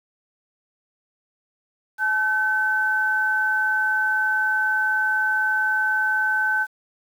sine tone pair together, 857.6 / 1528 Hz, A5 / G6, -45 / -45 cents, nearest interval minor seventh, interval 1000 cents, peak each -27 / -19 dBFS, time 1.98-6.67 s, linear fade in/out 50 ms, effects 8-bit

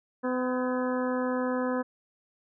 harmonic tone with a mistuned harmonic, 253.2 Hz, B3, 43 cents sharp, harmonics 1 / 2 / 3 / 4 / 5 / 6 / 7, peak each -29 / -30 / -40 / -36 / -40 / -42 / -42 dBFS, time 0.23-1.83 s, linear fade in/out 20 ms, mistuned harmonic 7, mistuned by -72 cents, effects none

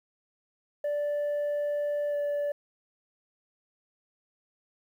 sine tone with pitch glide, 585 to 580 Hz, D5 to D5, -7 to -22 cents, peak -24 dBFS, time 0.84-2.52 s, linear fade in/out 5 ms, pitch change -15 cents, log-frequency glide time 2.1-2.15 s, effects tanh soft clip ceiling -26 dBFS + 10-bit

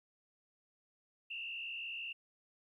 sine tone with frequency modulation, 2738 Hz, F7, 35 cents flat, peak -40 dBFS, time 1.3-2.13 s, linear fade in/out 10 ms, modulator 65.7 Hz, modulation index 1.6, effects 13-bit

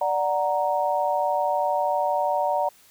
sine chord, D augmented, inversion none, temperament equal, 587.3 / 740 / 932.3 Hz, D5 / F#5 / A#5, 0 / 0 / 0 cents, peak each -25 dBFS, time 0.01-2.69 s, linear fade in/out 5 ms, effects white hiss -55 dBFS RMS until 2.9 s

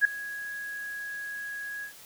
sine tone with ADSR envelope, 1661.2 Hz, G#6, in tune, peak -14 dBFS, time 0.01-1.93 s, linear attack 40 ms, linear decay 3 ms, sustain -20 dB, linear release 100 ms, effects white hiss -50 dBFS RMS until 2.05 s

